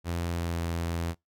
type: tone with pitch glide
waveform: sawtooth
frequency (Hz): 85.5 to 84.27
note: F2 to E2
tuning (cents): -36 to +39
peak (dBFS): -25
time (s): 0.04-1.15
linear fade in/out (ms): 50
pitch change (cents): -25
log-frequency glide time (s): 0.3-0.6
effects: noise-tail reverb RT60 0.2 s tail -26 dB re dry